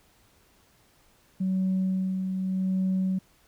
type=tone with tremolo; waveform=sine; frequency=188 Hz; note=F#3; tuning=28 cents sharp; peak=-21 dBFS; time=1.4-3.19 s; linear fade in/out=10 ms; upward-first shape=sine; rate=0.84 Hz; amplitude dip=45%; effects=tanh soft clip ceiling -20 dBFS + pink hiss -62 dBFS RMS until 3.47 s